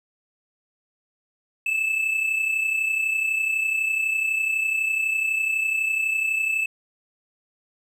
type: tone pair together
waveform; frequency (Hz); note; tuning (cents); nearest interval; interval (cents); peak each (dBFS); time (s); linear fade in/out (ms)
triangle; 2620 / 2652; E7 / E7; -11 / +10; unison; 21; -20 / -28; 1.66-6.66; 5
effects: none

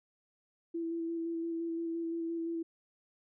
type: tone with vibrato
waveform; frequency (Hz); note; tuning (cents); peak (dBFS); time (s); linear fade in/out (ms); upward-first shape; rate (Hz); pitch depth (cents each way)
sine; 332.6; E4; +16; -33; 0.74-2.63; 10; square; 5.8; 13
effects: none

